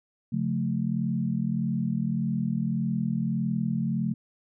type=chord; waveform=sine; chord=Db augmented; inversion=none; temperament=equal with one note detuned; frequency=138.59 / 178.39 / 220 Hz; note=Db3 / F3 / A3; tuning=0 / +37 / 0 cents; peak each=-30 / -29 / -28 dBFS; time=0.32-4.14 s; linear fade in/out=10 ms; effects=none